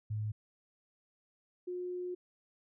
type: tone pair in turn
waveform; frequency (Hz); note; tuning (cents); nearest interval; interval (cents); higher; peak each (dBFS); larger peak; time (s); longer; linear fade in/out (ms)
sine; 106.9 / 359.6; A2 / F#4; -49 / -49; octave + major sixth; 2100; second; -33 / -36; first; 0.1-0.32 / 1.67-2.15; second; 10
effects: none